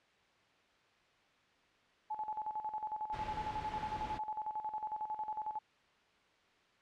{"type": "tone with tremolo", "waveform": "sine", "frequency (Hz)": 858, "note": "A5", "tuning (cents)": -44, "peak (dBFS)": -35, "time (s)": [2.1, 5.59], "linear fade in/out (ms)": 10, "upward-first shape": "square", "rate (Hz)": 11, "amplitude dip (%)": 70}
{"type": "noise", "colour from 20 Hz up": "pink", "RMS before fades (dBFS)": -45, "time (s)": [3.12, 4.19], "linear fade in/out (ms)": 20}
{"effects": ["white hiss -68 dBFS RMS until 6.81 s", "low-pass 3000 Hz 12 dB/octave"]}